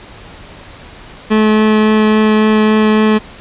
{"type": "tone with vibrato", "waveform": "30% pulse", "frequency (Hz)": 215.6, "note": "A3", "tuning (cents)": -35, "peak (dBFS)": -5, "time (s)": [1.3, 3.19], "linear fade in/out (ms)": 20, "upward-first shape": "triangle", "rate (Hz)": 3.6, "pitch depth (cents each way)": 8, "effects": ["pink hiss -35 dBFS RMS until 3.4 s", "resampled to 8000 Hz"]}